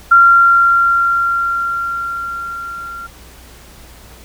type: tone with level ramp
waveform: sine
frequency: 1379 Hz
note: F6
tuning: 22 cents flat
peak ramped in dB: -3 to -26 dBFS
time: 0.11-3.07 s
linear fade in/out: 10 ms
effects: added 60 Hz sine -41 dBFS peak until 4.24 s + pink hiss -41 dBFS RMS until 4.24 s